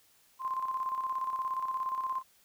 sine tone with tremolo, 1046.5 Hz, C6, in tune, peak -29 dBFS, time 0.39-2.23 s, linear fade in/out 50 ms, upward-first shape square, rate 17 Hz, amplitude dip 50%, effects white hiss -65 dBFS RMS until 2.44 s

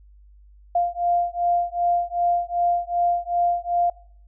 sine beating tone pair, 697 / 699.6 Hz, F5 / F5, -4 / +3 cents, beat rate 2.6 Hz, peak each -22 dBFS, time 0.75-3.9 s, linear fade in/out 5 ms, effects noise-tail reverb RT60 0.6 s tail -23 dB re dry + added 50 Hz sine -47 dBFS peak until 4.27 s

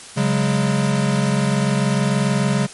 square chord, C# suspended fourth, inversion none, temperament equal with one note detuned, 138.59 / 185 / 205.4 Hz, C#3 / F#3 / G#3, 0 / 0 / -19 cents, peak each -20 / -23 / -21 dBFS, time 0.16-2.67 s, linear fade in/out 20 ms, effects white hiss -38 dBFS RMS until 2.73 s + MP3 48 kbps

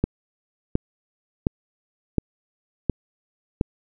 click train, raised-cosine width 3 ms, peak -6 dBFS, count 6, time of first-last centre 0.04-3.611 s, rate 1.4 Hz, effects none

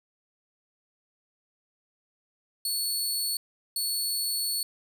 20% pulse tone bursts at uneven times, 4414 Hz, C#8, 8 cents flat, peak -21 dBFS, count 2, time 2.65-3.37 / 3.76-4.63 s, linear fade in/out 2 ms, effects none

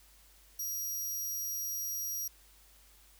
15% pulse tone, 5730 Hz, F8, 44 cents sharp, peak -29 dBFS, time 0.59-2.28 s, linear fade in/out 5 ms, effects added 50 Hz sine -62 dBFS peak until 3.19 s + white hiss -62 dBFS RMS until 3.19 s

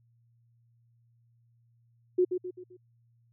sine tone with echo, 363.5 Hz, F#4, 31 cents flat, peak -20 dBFS, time 2.18-2.25 s, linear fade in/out 10 ms, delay 130 ms, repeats 4, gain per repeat -7 dB, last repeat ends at 2.77 s, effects added 117 Hz sine -63 dBFS peak until 3.32 s

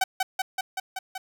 sawtooth tone with echo, 759 Hz, F#5, 44 cents sharp, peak -16 dBFS, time 0.01-0.04 s, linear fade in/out 5 ms, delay 190 ms, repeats 6, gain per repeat -2 dB, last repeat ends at 1.18 s, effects none

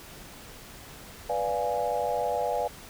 sine chord, B diminished seventh, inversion none, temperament equal, 493.9 / 587.3 / 698.5 / 830.6 Hz, B4 / D5 / F5 / Ab5, 0 / 0 / 0 / 0 cents, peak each -31 dBFS, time 1.29-2.68 s, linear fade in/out 10 ms, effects pink hiss -46 dBFS RMS until 2.89 s

